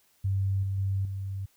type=tone with level steps; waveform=sine; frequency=97.2 Hz; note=G2; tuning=14 cents flat; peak=-24 / -27 / -25 / -31 dBFS; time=0.24-1.46 s; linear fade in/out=10 ms; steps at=0.63 / 0.78 / 1.05 s; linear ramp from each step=2 ms; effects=white hiss -66 dBFS RMS until 1.56 s